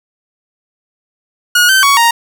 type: tone with pitch steps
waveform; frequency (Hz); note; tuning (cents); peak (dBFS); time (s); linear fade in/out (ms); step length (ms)
sawtooth; 1445 / 1545 / 1120 / 933; F#6 / G6 / C#6 / A#5; -41 / -26 / +18 / +1; -3; 1.55-2.11; 5; 140
effects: none